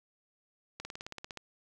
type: slowing click train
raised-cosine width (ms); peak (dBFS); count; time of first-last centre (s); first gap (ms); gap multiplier
0.2; -24; 11; 0.8-1.373; 50; 1.03
effects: none